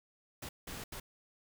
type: noise bursts at uneven times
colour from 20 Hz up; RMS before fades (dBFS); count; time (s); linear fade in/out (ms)
pink; -44; 3; 0.42-0.49 / 0.67-0.84 / 0.92-1; 5
effects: none